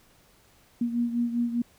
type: beating tone pair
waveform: sine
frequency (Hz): 236.7 / 241.7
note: A#3 / B3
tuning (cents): +27 / -37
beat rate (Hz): 5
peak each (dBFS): -25 / -31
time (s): 0.81-1.62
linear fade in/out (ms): 5
effects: pink hiss -60 dBFS RMS until 1.78 s